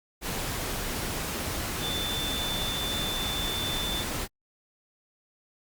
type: tone in noise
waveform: sine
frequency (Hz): 3531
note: A7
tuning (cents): +5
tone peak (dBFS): -31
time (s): 1.8-4.05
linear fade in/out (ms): 50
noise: pink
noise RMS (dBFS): -32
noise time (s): 0.21-4.28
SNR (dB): -2
effects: Opus 48 kbps